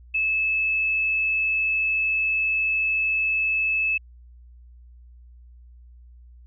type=tone; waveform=sine; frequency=2607 Hz; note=E7; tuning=20 cents flat; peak=-20 dBFS; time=0.14-3.98 s; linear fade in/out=10 ms; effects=added 60 Hz sine -45 dBFS peak until 6.46 s